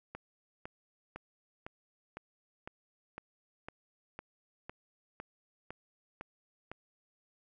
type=click train; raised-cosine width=0.5 ms; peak=-27 dBFS; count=14; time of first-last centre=0.15-6.716 s; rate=1.98 Hz; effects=none